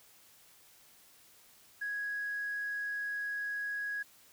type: tone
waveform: sine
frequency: 1661.2 Hz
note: G#6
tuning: in tune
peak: -33 dBFS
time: 1.81-4.03 s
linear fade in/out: 10 ms
effects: tanh soft clip ceiling -29 dBFS + white hiss -61 dBFS RMS until 4.32 s